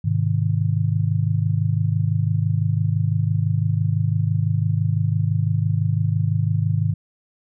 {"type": "chord", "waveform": "sine", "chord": "Ab major", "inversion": "none", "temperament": "just", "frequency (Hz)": [103.83, 129.78, 155.74], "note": ["Ab2", "C3", "Eb3"], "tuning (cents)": [0, -14, 2], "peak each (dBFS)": [-20, -24, -22], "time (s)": [0.04, 6.94], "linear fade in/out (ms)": 10, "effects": []}